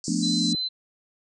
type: band-pass noise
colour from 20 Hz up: pink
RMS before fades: -35 dBFS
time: 0.04-0.53 s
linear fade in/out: 2 ms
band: 4500 to 8600 Hz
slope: 96 dB/octave
type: chord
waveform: sine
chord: B half-diminished seventh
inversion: second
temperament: equal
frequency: 174.61 / 220 / 246.9 / 293.7 Hz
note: F3 / A3 / B3 / D4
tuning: 0 / 0 / 0 / 0 cents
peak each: -28 dBFS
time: 0.08-0.55 s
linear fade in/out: 2 ms
type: tone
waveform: sine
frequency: 4048 Hz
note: B7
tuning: 42 cents sharp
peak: -25 dBFS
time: 0.22-0.69 s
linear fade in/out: 20 ms
effects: none